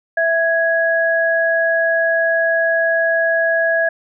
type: tone pair together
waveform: sine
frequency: 660 / 1663.1 Hz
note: E5 / G#6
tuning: +2 / +2 cents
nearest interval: octave + major third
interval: 1600 cents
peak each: -16 dBFS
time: 0.17-3.89 s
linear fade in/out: 5 ms
effects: none